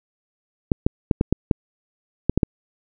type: clicks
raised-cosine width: 3 ms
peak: -3 dBFS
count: 9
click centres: 0.718 / 0.865 / 1.112 / 1.211 / 1.326 / 1.512 / 2.296 / 2.376 / 2.432 s
effects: none